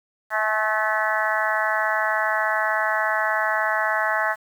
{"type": "harmonic tone with a mistuned harmonic", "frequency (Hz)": 216.6, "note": "A3", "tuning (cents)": -27, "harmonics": [3, 4, 5, 6, 7, 8, 9], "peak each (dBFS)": [-27, -27, -28, -30, -27, -26, -29], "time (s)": [0.3, 4.36], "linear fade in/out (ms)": 50, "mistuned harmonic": 4, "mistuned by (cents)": -26, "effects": ["8-bit"]}